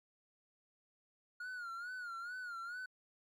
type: tone with vibrato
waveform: triangle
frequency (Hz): 1429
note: F6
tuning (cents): +39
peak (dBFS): -40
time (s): 1.4-2.86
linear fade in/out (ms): 5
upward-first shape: sine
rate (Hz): 2.3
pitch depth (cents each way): 97
effects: MP3 96 kbps